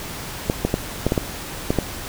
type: clicks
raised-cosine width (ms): 2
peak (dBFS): -4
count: 8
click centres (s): 0.499 / 0.65 / 0.741 / 1.066 / 1.121 / 1.178 / 1.705 / 1.787
effects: pink hiss -32 dBFS RMS until 2.08 s